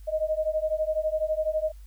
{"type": "beating tone pair", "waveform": "sine", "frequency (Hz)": [618, 630], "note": ["D#5", "D#5"], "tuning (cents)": [-12, 21], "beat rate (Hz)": 12, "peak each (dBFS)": -27, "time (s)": [0.07, 1.72], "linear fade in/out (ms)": 20, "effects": ["added 50 Hz sine -42 dBFS peak until 1.86 s", "white hiss -63 dBFS RMS until 1.86 s"]}